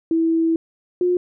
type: tone pair in turn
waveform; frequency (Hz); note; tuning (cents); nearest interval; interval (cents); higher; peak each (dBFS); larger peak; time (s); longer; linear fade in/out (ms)
sine; 327.5 / 357.8; E4 / F4; -11 / +42; major second; 153; second; -15; neither; 0.11-0.56 / 1.01-1.17; first; 2
effects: none